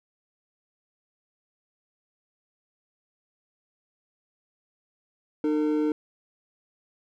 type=tone pair together; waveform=triangle; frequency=303.6 / 454.6 Hz; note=D#4 / A#4; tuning=-42 / -43 cents; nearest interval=perfect fifth; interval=699 cents; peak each=-21 / -26 dBFS; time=5.44-5.92 s; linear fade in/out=2 ms; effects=none